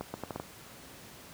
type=accelerating click train; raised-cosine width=1 ms; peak=-21 dBFS; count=6; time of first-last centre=0.01-0.399 s; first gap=130 ms; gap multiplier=0.74; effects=pink hiss -50 dBFS RMS until 1.33 s + high-pass 80 Hz 12 dB/octave